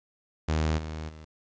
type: tone with level steps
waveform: sawtooth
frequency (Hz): 78.2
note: D#2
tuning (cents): +9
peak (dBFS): -20 / -30 / -40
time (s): 0.48-1.25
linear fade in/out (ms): 10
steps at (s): 0.77 / 1.08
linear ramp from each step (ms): 20
effects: resampled to 16000 Hz + 10-bit